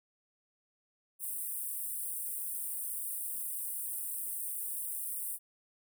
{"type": "high-pass noise", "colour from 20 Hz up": "pink", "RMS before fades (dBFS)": -38, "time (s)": [1.19, 5.39], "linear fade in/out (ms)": 50, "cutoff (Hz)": 8500, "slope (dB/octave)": 96, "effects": []}